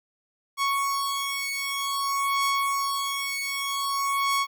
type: beating tone pair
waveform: sawtooth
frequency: 1108.7 / 1109.23 Hz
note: C#6 / C#6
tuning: 0 / +1 cents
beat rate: 0.53 Hz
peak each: -24 dBFS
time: 0.57-4.47 s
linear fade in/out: 50 ms
effects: none